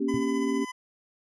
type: chord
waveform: sine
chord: G diminished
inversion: first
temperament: equal with one note detuned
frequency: 237 / 277.2 / 392 Hz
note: Bb3 / Db4 / G4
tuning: +29 / 0 / 0 cents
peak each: -29 / -27 / -30 dBFS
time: 0-0.65 s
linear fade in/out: 10 ms
type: tone with tremolo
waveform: 25% pulse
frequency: 1008 Hz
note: B5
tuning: 35 cents sharp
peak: -30 dBFS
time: 0.08-0.72 s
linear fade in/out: 10 ms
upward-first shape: triangle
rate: 15 Hz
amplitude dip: 45%
type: tone with exponential decay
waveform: sine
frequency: 123.47 Hz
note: B2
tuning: in tune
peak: -26 dBFS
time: 0.14-0.24 s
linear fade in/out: 0 ms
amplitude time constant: 21 ms
effects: resampled to 22050 Hz